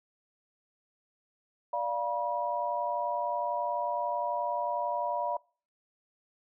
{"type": "chord", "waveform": "sine", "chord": "B diminished", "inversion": "first", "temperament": "equal with one note detuned", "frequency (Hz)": [587.3, 698.5, 965.8], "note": ["D5", "F5", "B5"], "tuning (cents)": [0, 0, -39], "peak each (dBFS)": [-34, -34, -31], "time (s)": [1.73, 5.37], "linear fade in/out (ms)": 5, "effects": ["noise-tail reverb RT60 0.4 s tail -25 dB re dry"]}